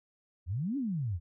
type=exponential two-way sweep; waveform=sine; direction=up then down; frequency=77.78 to 293.7 to 77.78 Hz; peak=-30 dBFS; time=0.46-1.2 s; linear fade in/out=50 ms; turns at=0.77 s; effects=none